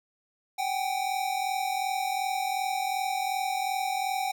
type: tone pair together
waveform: square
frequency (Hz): 759.3 / 802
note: F#5 / G5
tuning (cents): +45 / +39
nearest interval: minor second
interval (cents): 94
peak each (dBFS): -30 / -32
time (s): 0.58-4.32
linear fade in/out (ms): 10
effects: none